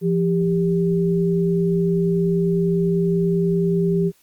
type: tone pair together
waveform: sine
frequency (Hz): 171.3 / 396.3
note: F3 / G4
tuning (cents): -33 / +19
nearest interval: octave + minor third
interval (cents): 1452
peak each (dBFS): -18 / -20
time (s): 0.01-4.12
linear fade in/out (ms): 50
effects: white hiss -58 dBFS RMS until 4.22 s + Opus 32 kbps